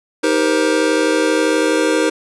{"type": "chord", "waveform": "square", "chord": "C minor seventh", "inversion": "first", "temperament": "just", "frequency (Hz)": [314, 392.4, 470.9, 523.3], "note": ["Eb4", "G4", "Bb4", "C5"], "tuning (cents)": [16, 2, 18, 0], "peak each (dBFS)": [-18, -22, -19, -21], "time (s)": [0.23, 2.1], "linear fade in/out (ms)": 10, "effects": ["resampled to 24000 Hz"]}